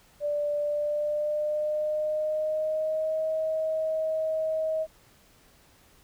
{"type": "tone with pitch glide", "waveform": "sine", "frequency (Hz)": [587.3, 633.1], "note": ["D5", "D#5"], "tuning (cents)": [0, 30], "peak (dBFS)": -25, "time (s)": [0.2, 4.87], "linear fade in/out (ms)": 50, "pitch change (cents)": 130, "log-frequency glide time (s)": [0.57, 3.27], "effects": ["pink hiss -59 dBFS RMS until 6.03 s"]}